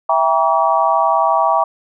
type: chord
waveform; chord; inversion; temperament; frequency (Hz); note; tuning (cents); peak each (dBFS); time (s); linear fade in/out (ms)
sine; E diminished seventh; none; just; 659.3 / 791.1 / 949.3 / 1139.2; E5 / G5 / Bb5 / Db6; 0 / +16 / +31 / +47; -17; 0.09-1.64; 5
effects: none